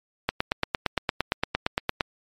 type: click train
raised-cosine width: 0.3 ms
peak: -6 dBFS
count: 16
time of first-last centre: 0.29-2.008 s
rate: 8.73 Hz
effects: MP3 64 kbps